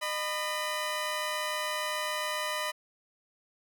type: tone pair together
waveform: 15% pulse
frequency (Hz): 610.4 / 995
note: D#5 / B5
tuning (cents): -33 / +13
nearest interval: minor sixth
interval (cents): 846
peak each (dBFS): -27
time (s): 0.01-2.72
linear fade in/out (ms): 20
effects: none